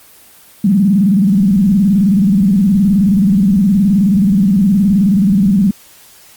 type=tone with vibrato; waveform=sine; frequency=196 Hz; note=G3; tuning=in tune; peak=-7 dBFS; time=0.64-5.71 s; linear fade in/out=5 ms; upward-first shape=square; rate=19 Hz; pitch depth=130 cents each way; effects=white hiss -42 dBFS RMS until 6.36 s + Opus 24 kbps